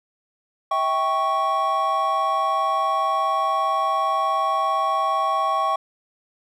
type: chord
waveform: triangle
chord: C# diminished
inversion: first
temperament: equal with one note detuned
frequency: 646.8 / 784 / 1108.7 Hz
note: E5 / G5 / C#6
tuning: -33 / 0 / 0 cents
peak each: -25 / -23 / -19 dBFS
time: 0.71-5.76 s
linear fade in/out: 5 ms
effects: none